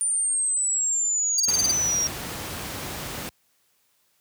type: exponential sweep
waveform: sine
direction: down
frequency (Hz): 9240 to 5610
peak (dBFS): -21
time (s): 0.01-2.07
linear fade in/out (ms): 0
type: tone bursts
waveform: 40% pulse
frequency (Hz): 4699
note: D8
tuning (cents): 0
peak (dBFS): -19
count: 7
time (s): 1.38-1.713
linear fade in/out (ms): 2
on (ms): 21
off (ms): 31
type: noise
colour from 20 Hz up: pink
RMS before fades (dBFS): -33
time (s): 1.48-3.29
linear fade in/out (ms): 0
effects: white hiss -67 dBFS RMS until 4.2 s + high-pass 60 Hz 12 dB/octave